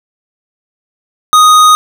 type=tone with hard clipping; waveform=sine; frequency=1244.5 Hz; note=D#6; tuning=in tune; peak=-4 dBFS; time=1.33-1.75 s; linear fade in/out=0 ms; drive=16 dB; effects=none